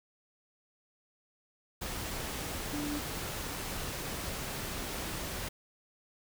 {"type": "tone in noise", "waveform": "sine", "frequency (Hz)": 293.7, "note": "D4", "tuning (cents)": 0, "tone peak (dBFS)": -34, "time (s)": [2.73, 2.99], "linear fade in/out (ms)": 10, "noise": "pink", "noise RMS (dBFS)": -38, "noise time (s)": [1.81, 5.49], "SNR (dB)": 1, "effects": []}